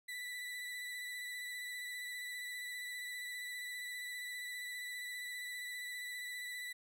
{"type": "tone with vibrato", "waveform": "35% pulse", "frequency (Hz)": 1975.5, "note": "B6", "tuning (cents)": 0, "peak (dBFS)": -40, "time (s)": [0.08, 6.73], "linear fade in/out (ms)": 10, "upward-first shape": "sine", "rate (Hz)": 15, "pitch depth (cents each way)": 21, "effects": []}